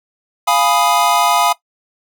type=chord; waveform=square; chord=F half-diminished seventh; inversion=none; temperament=equal; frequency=698.5 / 830.6 / 987.8 / 1244.5 Hz; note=F5 / Ab5 / Cb6 / Eb6; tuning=0 / 0 / 0 / 0 cents; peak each=-18 dBFS; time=0.47-1.53 s; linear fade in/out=10 ms; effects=noise-tail reverb RT60 0.1 s tail -17 dB re dry